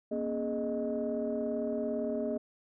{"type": "tone cluster", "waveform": "sine", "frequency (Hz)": [236.5, 274.2, 418.2, 619], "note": ["A#3", "C#4", "G#4", "D#5"], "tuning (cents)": [25, -19, 12, -9], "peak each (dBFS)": [-34, -38, -35, -34], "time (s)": [0.11, 2.38], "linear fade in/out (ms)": 10, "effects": ["tanh soft clip ceiling -23 dBFS"]}